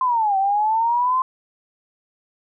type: linear two-way sweep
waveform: sine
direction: down then up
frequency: 1046.5 to 764 to 1046.5 Hz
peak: -16 dBFS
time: 0.01-1.22 s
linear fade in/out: 2 ms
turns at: 0.37 s
effects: none